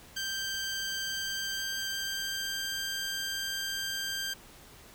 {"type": "tone with pitch glide", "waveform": "15% pulse", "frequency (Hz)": [1571, 1581.9], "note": ["G6", "G6"], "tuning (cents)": [3, 15], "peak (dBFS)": -26, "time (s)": [0.16, 4.34], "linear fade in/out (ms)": 10, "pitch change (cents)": 12, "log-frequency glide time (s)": [1.05, 2.82], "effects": ["pink hiss -53 dBFS RMS until 4.94 s"]}